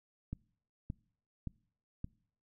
click train, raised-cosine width 5 ms, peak -26 dBFS, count 4, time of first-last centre 0.33-2.044 s, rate 1.75 Hz, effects noise-tail reverb RT60 0.6 s tail -25 dB re dry

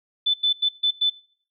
sine tone bursts at uneven times, 3511 Hz, A7, 4 cents flat, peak -17 dBFS, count 5, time 0.26-0.34 / 0.43-0.53 / 0.62-0.69 / 0.83-0.91 / 1.01-1.1 s, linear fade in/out 10 ms, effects noise-tail reverb RT60 0.6 s tail -22 dB re dry

